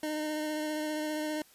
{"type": "tone with vibrato", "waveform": "25% pulse", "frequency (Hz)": 305.9, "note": "D#4", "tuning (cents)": -29, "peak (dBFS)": -28, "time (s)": [0.03, 1.42], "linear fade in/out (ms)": 2, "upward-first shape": "sine", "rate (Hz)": 15, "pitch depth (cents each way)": 16, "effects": ["white hiss -60 dBFS RMS until 1.54 s", "resampled to 32000 Hz"]}